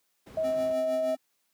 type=noise; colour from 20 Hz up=brown; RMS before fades=-40 dBFS; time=0.26-0.73 s; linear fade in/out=10 ms
type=tone; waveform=sine; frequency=638 Hz; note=D#5; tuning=43 cents sharp; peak=-25 dBFS; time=0.37-1.15 s; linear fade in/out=5 ms
type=tone with tremolo; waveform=square; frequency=261.9 Hz; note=C4; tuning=2 cents sharp; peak=-34 dBFS; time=0.43-1.17 s; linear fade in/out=20 ms; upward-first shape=triangle; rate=6.4 Hz; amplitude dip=70%
effects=white hiss -74 dBFS RMS until 1.53 s + high-pass 150 Hz 12 dB/octave